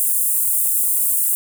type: high-pass noise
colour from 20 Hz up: pink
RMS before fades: -18 dBFS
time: 0-1.35 s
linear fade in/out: 0 ms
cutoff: 8500 Hz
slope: 48 dB/octave
effects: none